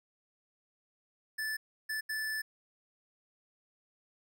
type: tone bursts at uneven times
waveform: square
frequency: 1748 Hz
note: A6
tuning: 12 cents flat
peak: -34 dBFS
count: 3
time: 1.38-1.57 / 1.89-2.01 / 2.09-2.42 s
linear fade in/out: 10 ms
effects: none